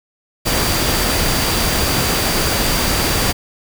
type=tone in noise; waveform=sine; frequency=4699 Hz; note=D8; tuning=in tune; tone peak=-26 dBFS; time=0.45-3.33 s; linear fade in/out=20 ms; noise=pink; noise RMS=-17 dBFS; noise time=0.45-3.33 s; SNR=-12 dB; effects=none